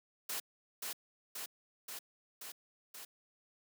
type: noise with echo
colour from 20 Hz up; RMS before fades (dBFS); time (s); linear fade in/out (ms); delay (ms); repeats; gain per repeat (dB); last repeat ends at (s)
white; -39; 0.29-0.4; 5; 530; 5; -2; 3.05
effects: high-pass 200 Hz 12 dB/octave